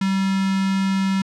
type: tone with notch filter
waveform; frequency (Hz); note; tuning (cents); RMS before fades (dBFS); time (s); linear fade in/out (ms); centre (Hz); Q
square; 192.8; G3; -28; -20; 0.01-1.22; 5; 590; 1.8
effects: low-pass 6000 Hz 12 dB/octave